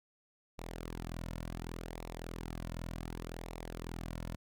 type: tone with flanger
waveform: sawtooth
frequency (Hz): 41.82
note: E1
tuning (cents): +26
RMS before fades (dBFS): -43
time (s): 0.58-4.36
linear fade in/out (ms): 10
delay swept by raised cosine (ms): 0.63 to 2.53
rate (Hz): 0.68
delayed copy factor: -0.55
effects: none